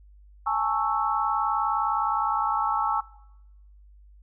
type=chord; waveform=sine; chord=A major seventh; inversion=third; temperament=equal with one note detuned; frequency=830.6 / 890.2 / 1108.7 / 1318.5 Hz; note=G#5 / A5 / C#6 / E6; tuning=0 / +20 / 0 / 0 cents; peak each=-28 dBFS; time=0.46-3.01 s; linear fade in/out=10 ms; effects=noise-tail reverb RT60 0.9 s tail -21 dB re dry + added 50 Hz sine -49 dBFS peak until 4.22 s